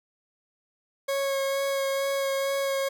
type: tone with vibrato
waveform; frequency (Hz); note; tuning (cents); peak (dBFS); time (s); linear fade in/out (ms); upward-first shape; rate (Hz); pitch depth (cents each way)
40% pulse; 548; C#5; -20; -24; 1.08-2.89; 10; sine; 2.2; 13
effects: 11-bit